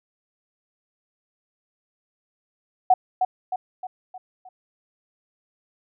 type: tone with echo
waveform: sine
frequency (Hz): 742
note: F#5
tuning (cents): +5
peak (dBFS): -11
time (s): 2.9-2.94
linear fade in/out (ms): 5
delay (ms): 310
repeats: 5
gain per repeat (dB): -6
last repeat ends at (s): 4.49
effects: none